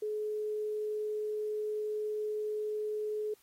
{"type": "tone", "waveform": "sine", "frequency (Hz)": 425.3, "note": "G#4", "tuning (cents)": 41, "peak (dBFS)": -32, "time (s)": [0.02, 3.34], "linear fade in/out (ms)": 5, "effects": ["white hiss -66 dBFS RMS until 3.42 s", "AAC 48 kbps"]}